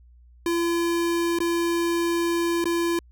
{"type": "tone with dropouts", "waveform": "square", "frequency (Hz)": 340, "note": "F4", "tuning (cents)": -46, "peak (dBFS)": -22, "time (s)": [0.46, 2.99], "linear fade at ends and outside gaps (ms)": 2, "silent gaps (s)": [[1.388, 1.403], [2.642, 2.655]], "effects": ["added 60 Hz sine -49 dBFS peak until 3.11 s"]}